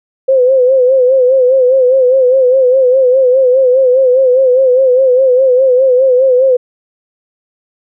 sine tone with vibrato, 515 Hz, C5, 28 cents flat, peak -5 dBFS, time 0.28-6.57 s, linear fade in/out 10 ms, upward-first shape sine, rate 4.9 Hz, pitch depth 73 cents each way, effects none

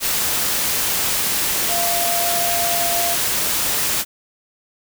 sine tone in noise, 691 Hz, F5, 19 cents flat, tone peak -22 dBFS, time 1.68-3.17 s, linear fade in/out 50 ms, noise white, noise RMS -20 dBFS, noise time 0-4.05 s, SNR -5 dB, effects none

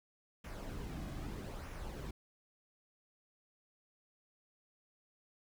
brown noise with flanger, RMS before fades -44 dBFS, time 0.44-2.11 s, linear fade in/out 5 ms, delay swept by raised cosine 0.23 to 2.23 ms, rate 0.79 Hz, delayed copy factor -0.5, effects none

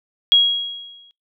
sine tone with exponential decay, 3300 Hz, G#7, 12 cents flat, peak -7 dBFS, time 0.32-1.11 s, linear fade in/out 0 ms, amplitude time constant 170 ms, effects noise-tail reverb RT60 0.2 s tail -26 dB re dry

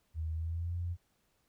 sine tone with pitch glide, 79.8 to 87.02 Hz, D#2 to F2, +44 to -6 cents, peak -33 dBFS, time 0.14-0.97 s, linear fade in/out 50 ms, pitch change +150 cents, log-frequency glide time 0.33-0.75 s, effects pink hiss -75 dBFS RMS until 1.48 s

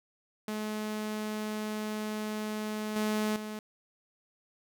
sawtooth tone with level steps, 213.8 Hz, A3, 49 cents flat, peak -29 / -24 / -33 dBFS, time 0.48-3.59 s, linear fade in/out 2 ms, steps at 2.96 / 3.36 s, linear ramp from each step 2 ms, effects none

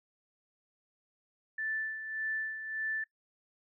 sine tone with tremolo, 1760 Hz, A6, in tune, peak -31 dBFS, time 1.58-3.04 s, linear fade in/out 5 ms, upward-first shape sine, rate 1.7 Hz, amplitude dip 60%, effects noise-tail reverb RT60 0.1 s tail -21 dB re dry

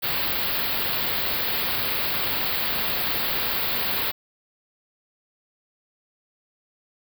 white band-stop noise, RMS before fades -25 dBFS, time 0.02-4.12 s, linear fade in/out 20 ms, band 4800 to 13000 Hz, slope 96 dB/octave, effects none

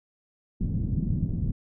white low-pass noise, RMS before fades -27 dBFS, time 0.6-1.52 s, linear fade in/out 10 ms, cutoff 200 Hz, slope 24 dB/octave, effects none

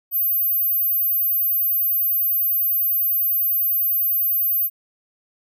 sine tone, 14390 Hz, A9, 38 cents sharp, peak -17 dBFS, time 0.11-4.7 s, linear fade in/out 50 ms, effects none

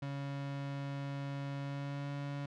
35% pulse tone with pitch glide, 139.7 to 141.9 Hz, C#3 to C#3, +14 to +41 cents, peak -36 dBFS, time 0.02-2.46 s, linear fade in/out 5 ms, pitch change +27 cents, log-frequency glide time 1.6-2.09 s, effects low-pass 4000 Hz 12 dB/octave

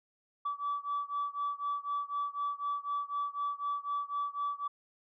sine beating tone pair, 1150 / 1154 Hz, D6 / D6, -37 / -31 cents, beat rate 4 Hz, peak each -34 / -35 dBFS, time 0.45-4.68 s, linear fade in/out 10 ms, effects tanh soft clip ceiling -27 dBFS

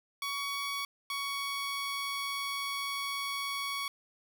15% pulse tone pair in turn, 1124 / 1119.1 Hz, C#6 / C#6, +24 / +16 cents, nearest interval unison, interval 8 cents, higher first, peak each -27 dBFS, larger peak neither, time 0.22-0.85 / 1.1-3.88 s, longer second, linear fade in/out 2 ms, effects none

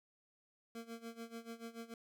25% pulse tone with tremolo, 230 Hz, A#3, 23 cents flat, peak -40 dBFS, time 0.75-1.94 s, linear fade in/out 2 ms, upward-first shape sine, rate 6.9 Hz, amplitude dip 85%, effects none

